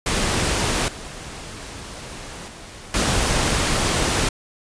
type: noise with level steps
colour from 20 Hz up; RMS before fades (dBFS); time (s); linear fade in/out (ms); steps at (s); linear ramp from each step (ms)
pink; -21 / -35 / -39 / -20; 0.06-4.29; 5; 0.88 / 2.48 / 2.94; 2
effects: resampled to 22050 Hz